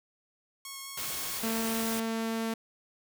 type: tone with vibrato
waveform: 5% pulse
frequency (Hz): 1093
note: C#6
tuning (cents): -25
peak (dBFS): -28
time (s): 0.65-1.39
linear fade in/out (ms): 2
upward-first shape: triangle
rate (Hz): 5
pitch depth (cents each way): 12
type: noise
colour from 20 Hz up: white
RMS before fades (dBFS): -36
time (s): 0.97-2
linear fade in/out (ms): 5
type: tone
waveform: sawtooth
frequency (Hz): 225.4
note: A3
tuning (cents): +42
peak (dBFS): -26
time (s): 1.43-2.54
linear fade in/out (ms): 5
effects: none